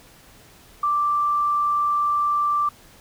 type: tone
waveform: sine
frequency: 1174.7 Hz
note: D6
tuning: in tune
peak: -18 dBFS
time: 0.83-2.69 s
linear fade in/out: 5 ms
effects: pink hiss -50 dBFS RMS until 3 s